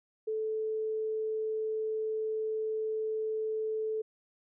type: tone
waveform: sine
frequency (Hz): 436.7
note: A4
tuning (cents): -13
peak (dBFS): -30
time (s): 0.27-4.02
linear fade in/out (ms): 10
effects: none